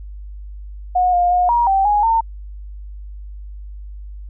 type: tone with pitch steps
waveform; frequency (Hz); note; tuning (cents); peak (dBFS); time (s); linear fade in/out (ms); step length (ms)
sine; 726 / 707 / 718 / 950 / 777 / 830 / 907; F#5 / F5 / F5 / A#5 / G5 / G#5 / A#5; -33 / +21 / +48 / +33 / -16 / -1 / -48; -12; 0.95-2.21; 10; 180
effects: added 50 Hz sine -30 dBFS peak until 4.29 s